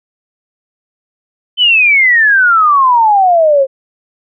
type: exponential sweep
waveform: sine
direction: down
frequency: 3079 to 523.3 Hz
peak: -5 dBFS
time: 1.57-3.67 s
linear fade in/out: 50 ms
effects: none